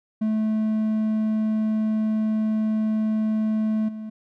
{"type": "tone with level steps", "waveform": "triangle", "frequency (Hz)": 217.2, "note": "A3", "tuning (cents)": -22, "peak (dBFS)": [-18, -29], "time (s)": [0.21, 4.1], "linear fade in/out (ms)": 10, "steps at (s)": 3.88, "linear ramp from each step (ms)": 10, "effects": []}